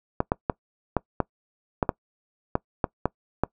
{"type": "clicks", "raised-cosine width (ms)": 1, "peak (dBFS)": -7, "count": 11, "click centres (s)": [0.204, 0.319, 0.498, 0.967, 1.203, 1.828, 1.892, 2.554, 2.842, 3.056, 3.436], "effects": ["noise-tail reverb RT60 0.1 s tail -23 dB re dry"]}